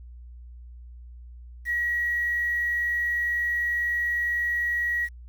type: tone with quantisation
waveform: sine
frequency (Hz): 1911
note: A#6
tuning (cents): +43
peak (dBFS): -23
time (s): 1.65-5.09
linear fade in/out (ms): 50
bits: 8
effects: added 60 Hz sine -41 dBFS peak until 5.28 s